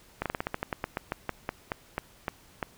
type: slowing click train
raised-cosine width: 0.5 ms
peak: -14 dBFS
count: 18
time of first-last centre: 0.22-2.628 s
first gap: 37 ms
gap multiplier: 1.15
effects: pink hiss -57 dBFS RMS until 2.77 s